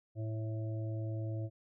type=harmonic tone; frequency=110 Hz; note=A2; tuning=in tune; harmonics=1 / 3 / 5 / 6; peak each=-35 / -45 / -49 / -51 dBFS; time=0.15-1.5 s; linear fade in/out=50 ms; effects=none